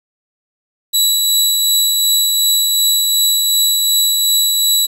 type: tone with tremolo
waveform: 20% pulse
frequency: 3928 Hz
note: B7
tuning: 10 cents flat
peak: -4 dBFS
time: 0.93-4.87 s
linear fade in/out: 20 ms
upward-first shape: triangle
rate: 2.7 Hz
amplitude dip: 30%
effects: 7-bit